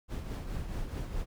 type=noise with tremolo; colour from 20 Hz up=brown; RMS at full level=-34 dBFS; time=0.08-1.26 s; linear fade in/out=50 ms; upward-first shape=triangle; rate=4.7 Hz; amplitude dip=55%; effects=none